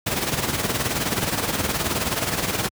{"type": "noise with tremolo", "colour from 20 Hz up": "pink", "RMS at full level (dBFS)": -21, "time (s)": [0.06, 2.69], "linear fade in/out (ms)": 10, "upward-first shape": "sine", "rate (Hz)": 19, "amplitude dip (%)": 60, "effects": ["high-pass 80 Hz 12 dB/octave"]}